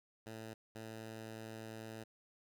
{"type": "tone bursts at uneven times", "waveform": "10% pulse", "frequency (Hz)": 111.3, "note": "A2", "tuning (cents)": 20, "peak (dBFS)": -38, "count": 2, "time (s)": [[0.26, 0.54], [0.75, 2.04]], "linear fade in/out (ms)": 10, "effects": []}